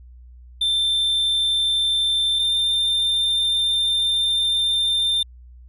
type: tone pair in turn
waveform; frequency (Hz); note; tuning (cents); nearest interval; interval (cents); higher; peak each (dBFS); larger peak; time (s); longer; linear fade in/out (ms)
triangle; 3564 / 3593; A7 / A7; +22 / +36; unison; 14; second; -16; neither; 0.61-2.39 / 2.39-5.23; second; 5
effects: added 61 Hz sine -41 dBFS peak until 5.68 s + resampled to 32000 Hz